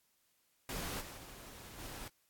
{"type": "noise with level steps", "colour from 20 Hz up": "pink", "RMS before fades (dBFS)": [-41, -49, -52, -47], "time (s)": [0.69, 2.08], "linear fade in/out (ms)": 2, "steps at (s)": [1, 1.16, 1.78], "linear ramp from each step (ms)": 20, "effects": ["white hiss -75 dBFS RMS until 2.29 s", "AAC 64 kbps"]}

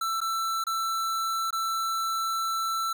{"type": "tone with dropouts", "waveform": "square", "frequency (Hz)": 1333, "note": "E6", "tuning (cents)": 19, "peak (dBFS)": -27, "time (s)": [0.01, 2.93], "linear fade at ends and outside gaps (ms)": 5, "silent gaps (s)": [[0.205, 0.214], [0.64, 0.667], [1.507, 1.527]], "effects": []}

